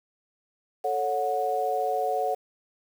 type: chord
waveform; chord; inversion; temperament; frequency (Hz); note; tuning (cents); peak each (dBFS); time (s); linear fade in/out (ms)
sine; F# minor; first; equal with one note detuned; 440 / 554.4 / 732.3; A4 / C#5 / F#5; 0 / 0 / -18; -30 / -30 / -26; 0.84-2.35; 10
effects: 8-bit